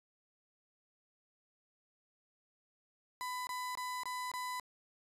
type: tone bursts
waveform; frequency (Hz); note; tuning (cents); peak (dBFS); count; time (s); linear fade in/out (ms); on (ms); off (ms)
35% pulse; 1000; B5; +21; -36; 5; 3.21-4.598; 0; 260; 22
effects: resampled to 32000 Hz